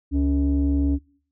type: tone pair together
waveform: sine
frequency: 70.7 / 281.4 Hz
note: C#2 / C#4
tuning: +35 / +26 cents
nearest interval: 2 octaves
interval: 2391 cents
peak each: -19 dBFS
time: 0.11-0.99 s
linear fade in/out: 50 ms
effects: noise-tail reverb RT60 0.5 s tail -22 dB re dry + tanh soft clip ceiling -14 dBFS